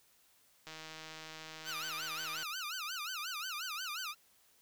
click train, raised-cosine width 0.2 ms, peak -30 dBFS, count 279, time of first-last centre 0.67-2.429 s, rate 158 Hz
15% pulse tone with vibrato, 1350 Hz, E6, 41 cents sharp, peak -32 dBFS, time 1.64-4.15 s, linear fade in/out 50 ms, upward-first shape sine, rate 5.6 Hz, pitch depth 230 cents each way
effects white hiss -68 dBFS RMS until 4.61 s

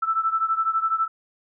sine beating tone pair, 1318.5 / 1330.5 Hz, E6 / E6, 0 / +16 cents, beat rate 12 Hz, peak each -22 / -25 dBFS, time 0.02-1.08 s, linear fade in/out 10 ms, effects none

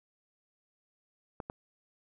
clicks, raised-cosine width 1 ms, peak -24 dBFS, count 2, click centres 1.402 / 1.499 s, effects none

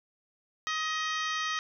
harmonic tone, 630 Hz, D#5, 21 cents sharp, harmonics 2 / 3 / 4 / 5 / 6 / 7 / 8 / 9 / 10, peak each -33 / -34 / -41 / -39 / -41 / -47 / -45 / -45 / -46 dBFS, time 0.67-1.59 s, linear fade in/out 0 ms, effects none

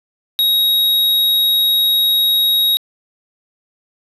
square tone, 3792 Hz, A#7, 29 cents sharp, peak -12 dBFS, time 0.39-2.77 s, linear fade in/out 0 ms, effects resampled to 32000 Hz + 9-bit

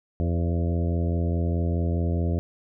harmonic tone with a mistuned harmonic, 84.8 Hz, E2, 50 cents sharp, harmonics 1 / 2 / 3 / 4 / 5 / 6 / 7 / 8, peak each -23 / -29 / -33 / -35 / -37 / -39 / -40 / -41 dBFS, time 0.2-2.39 s, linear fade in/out 0 ms, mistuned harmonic 6, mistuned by +30 cents, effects none

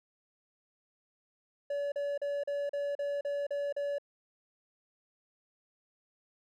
triangle tone bursts, 571 Hz, D5, 49 cents flat, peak -29 dBFS, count 9, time 1.7-3.984 s, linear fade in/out 5 ms, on 220 ms, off 38 ms, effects none

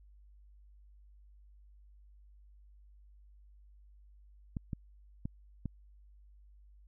clicks, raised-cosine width 5 ms, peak -24 dBFS, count 4, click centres 4.568 / 4.732 / 5.255 / 5.657 s, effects added 50 Hz sine -56 dBFS peak until 6.87 s

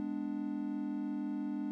triangle chord, G# diminished, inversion none, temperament equal with one note detuned, 207.7 / 250.5 / 293.7 Hz, G#3 / B3 / D4, 0 / +25 / 0 cents, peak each -38 / -39 / -35 dBFS, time 0-1.71 s, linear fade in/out 0 ms, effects none

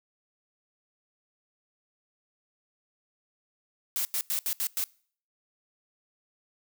blue noise bursts at uneven times, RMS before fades -29 dBFS, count 6, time 3.96-4.05 / 4.14-4.21 / 4.3-4.39 / 4.46-4.53 / 4.6-4.67 / 4.77-4.84 s, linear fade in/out 0 ms, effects noise-tail reverb RT60 0.5 s tail -24 dB re dry

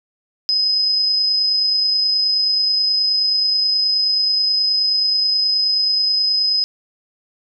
sine tone with amplitude modulation, 5050 Hz, D#8, 25 cents sharp, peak -13 dBFS, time 0.49-6.64 s, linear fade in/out 0 ms, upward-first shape sine, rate 29.4 Hz, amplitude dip 25%, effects none

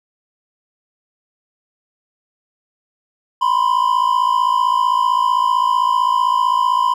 triangle tone pair together, 982 / 1037.6 Hz, B5 / C6, -10 / -15 cents, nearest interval minor second, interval 95 cents, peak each -14 dBFS, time 3.41-6.94 s, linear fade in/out 10 ms, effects none

